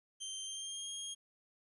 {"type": "tone with pitch glide", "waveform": "20% pulse", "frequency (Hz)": [3136, 3250], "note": ["G7", "G#7"], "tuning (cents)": [0, -38], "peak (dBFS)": -35, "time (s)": [0.2, 1.15], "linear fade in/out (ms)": 20, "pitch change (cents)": 62, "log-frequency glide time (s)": [0.44, 0.9], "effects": ["resampled to 24000 Hz", "12-bit"]}